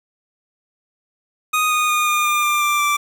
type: tone with pitch steps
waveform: 25% pulse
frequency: 1244.5 / 1233.8 / 1223.1 / 1212.6 / 1202.1 / 1191.7 / 1181.5 / 1171.3 Hz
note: D#6 / D#6 / D#6 / D#6 / D6 / D6 / D6 / D6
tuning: 0 / -15 / -30 / -45 / +40 / +25 / +10 / -5 cents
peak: -12 dBFS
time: 1.53-2.97 s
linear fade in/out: 10 ms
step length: 180 ms
effects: 7-bit